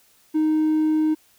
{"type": "tone", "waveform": "triangle", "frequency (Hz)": 310.9, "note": "D#4", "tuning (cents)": -1, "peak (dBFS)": -14, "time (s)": [0.34, 1.15], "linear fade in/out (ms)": 20, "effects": ["tanh soft clip ceiling -12 dBFS", "white hiss -58 dBFS RMS until 1.38 s"]}